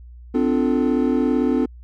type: chord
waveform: triangle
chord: D minor seventh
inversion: third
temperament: equal with one note detuned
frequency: 255.7 / 293.7 / 349.2 / 440 Hz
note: C4 / D4 / F4 / A4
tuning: -40 / 0 / 0 / 0 cents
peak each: -17 / -20 / -23 / -23 dBFS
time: 0.34-1.66 s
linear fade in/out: 10 ms
effects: added 60 Hz sine -38 dBFS peak until 1.83 s